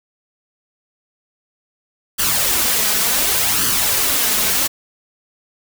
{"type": "noise with flanger", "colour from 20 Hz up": "white", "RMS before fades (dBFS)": -17, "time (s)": [2.18, 4.68], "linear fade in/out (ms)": 20, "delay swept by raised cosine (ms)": [0.64, 4.74], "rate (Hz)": 0.68, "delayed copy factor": 0.55, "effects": []}